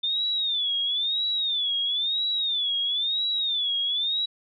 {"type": "tone with vibrato", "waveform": "sine", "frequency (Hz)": 3576, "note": "A7", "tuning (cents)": 27, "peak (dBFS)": -23, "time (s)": [0.03, 4.26], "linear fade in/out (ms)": 10, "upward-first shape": "sine", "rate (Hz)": 1, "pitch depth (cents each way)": 150, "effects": []}